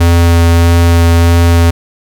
square tone with vibrato, 84.8 Hz, E2, 50 cents sharp, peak -5 dBFS, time 0-1.71 s, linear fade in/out 10 ms, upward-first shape sine, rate 1.6 Hz, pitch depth 9 cents each way, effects none

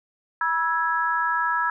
sine chord, E major, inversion second, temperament equal with one note detuned, 971.9 / 1318.5 / 1661.2 Hz, B5 / E6 / G#6, -28 / 0 / 0 cents, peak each -25 dBFS, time 0.41-1.7 s, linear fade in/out 2 ms, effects none

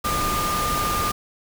sine tone in noise, 1205 Hz, D6, 44 cents sharp, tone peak -23 dBFS, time 0.04-1.12 s, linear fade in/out 10 ms, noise pink, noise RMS -26 dBFS, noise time 0.04-1.12 s, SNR 0 dB, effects none

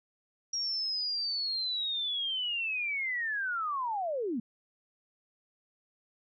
sine linear sweep, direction down, 5640 to 207.7 Hz, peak -30 dBFS, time 0.53-4.4 s, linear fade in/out 5 ms, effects none

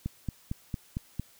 click train, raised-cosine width 5 ms, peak -19 dBFS, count 6, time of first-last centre 0.06-1.196 s, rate 4.4 Hz, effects white hiss -59 dBFS RMS until 1.39 s

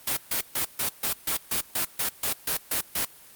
white noise bursts, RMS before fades -26 dBFS, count 13, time 0.07-3.05 s, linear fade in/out 5 ms, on 100 ms, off 140 ms, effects white hiss -50 dBFS RMS until 3.35 s + Opus 32 kbps

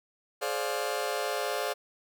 sawtooth chord, D half-diminished seventh, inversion second, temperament just, 422.9 / 528.6 / 587.3 / 704.8 Hz, Ab4 / C5 / D5 / F5, +31 / +18 / 0 / +16 cents, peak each -31 dBFS, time 0.41-1.74 s, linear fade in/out 20 ms, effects none

